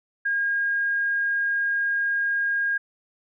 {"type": "tone", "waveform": "sine", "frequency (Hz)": 1624, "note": "G#6", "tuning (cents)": -39, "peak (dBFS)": -21, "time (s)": [0.25, 2.78], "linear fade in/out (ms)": 10, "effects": []}